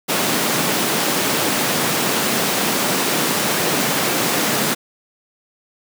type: high-pass noise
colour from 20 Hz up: pink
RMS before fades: -19 dBFS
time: 0.08-4.75 s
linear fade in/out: 20 ms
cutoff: 160 Hz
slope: 24 dB/octave
effects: none